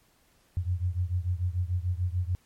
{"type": "beating tone pair", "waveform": "sine", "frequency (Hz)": [87.31, 94.11], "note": ["F2", "F#2"], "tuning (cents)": [0, 30], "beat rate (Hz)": 6.8, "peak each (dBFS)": [-28, -30], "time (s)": [0.57, 2.35], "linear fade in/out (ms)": 0, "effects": ["pink hiss -65 dBFS RMS until 2.45 s", "MP3 64 kbps"]}